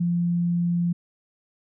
sine tone, 173 Hz, F3, 16 cents flat, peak -20 dBFS, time 0-0.93 s, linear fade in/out 10 ms, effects none

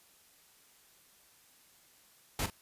pink noise with echo, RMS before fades -33 dBFS, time 2.39-2.46 s, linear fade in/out 2 ms, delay 41 ms, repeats 1, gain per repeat -11 dB, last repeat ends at 2.501 s, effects white hiss -63 dBFS RMS until 2.61 s + resampled to 32000 Hz

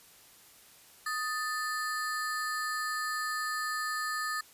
square ring-modulated tone, 1505 Hz, F#6, 29 cents sharp, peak -29 dBFS, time 1.06-4.41 s, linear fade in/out 5 ms, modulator 259 Hz, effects white hiss -57 dBFS RMS until 4.53 s + resampled to 32000 Hz

